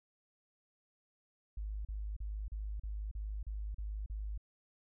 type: tone bursts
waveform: sine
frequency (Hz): 51.91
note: G#1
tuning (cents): 0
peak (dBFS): -37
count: 9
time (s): 1.57-4.378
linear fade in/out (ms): 5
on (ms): 280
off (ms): 36
effects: none